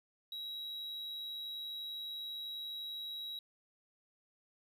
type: tone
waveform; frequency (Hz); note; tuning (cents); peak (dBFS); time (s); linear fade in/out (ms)
triangle; 3863; B7; -39; -39; 0.32-3.39; 2
effects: none